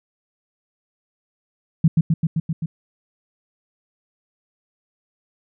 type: tone with echo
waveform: sine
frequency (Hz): 161.6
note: E3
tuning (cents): -34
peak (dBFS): -9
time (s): 1.84-1.88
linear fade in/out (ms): 5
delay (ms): 130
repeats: 6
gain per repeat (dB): -2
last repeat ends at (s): 2.66
effects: none